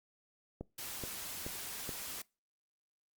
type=click train; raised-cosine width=2 ms; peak=-27 dBFS; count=4; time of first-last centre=0.61-1.892 s; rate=2.34 Hz
type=noise; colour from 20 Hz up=white; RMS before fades=-43 dBFS; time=0.78-2.22 s; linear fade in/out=5 ms
effects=noise-tail reverb RT60 0.3 s tail -24 dB re dry + Opus 48 kbps